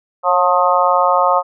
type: harmonic tone with a mistuned harmonic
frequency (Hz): 178.6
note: F3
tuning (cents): +39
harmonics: 3 / 4 / 5 / 6 / 7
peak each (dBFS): -17 / -17 / -17 / -17 / -17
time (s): 0.23-1.43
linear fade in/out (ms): 50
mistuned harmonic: 3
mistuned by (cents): +31
effects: none